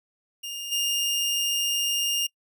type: tone with level steps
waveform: sawtooth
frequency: 2821 Hz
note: F7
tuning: 17 cents sharp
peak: -29 / -20 dBFS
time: 0.43-2.27 s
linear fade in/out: 10 ms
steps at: 0.71 s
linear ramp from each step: 20 ms
effects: noise-tail reverb RT60 0.1 s tail -25 dB re dry